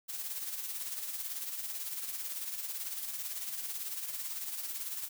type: noise with tremolo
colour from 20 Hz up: blue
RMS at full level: -37 dBFS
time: 0.08-5.09 s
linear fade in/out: 20 ms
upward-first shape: sine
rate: 18 Hz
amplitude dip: 50%
effects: none